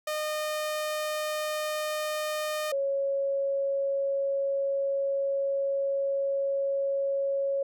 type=tone pair in turn; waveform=sawtooth / sine; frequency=611 / 552 Hz; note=D#5 / C#5; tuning=-32 / -7 cents; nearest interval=major second; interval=175 cents; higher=first; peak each=-25 dBFS; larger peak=neither; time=0.07-2.72 / 2.72-7.63 s; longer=second; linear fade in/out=5 ms; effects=none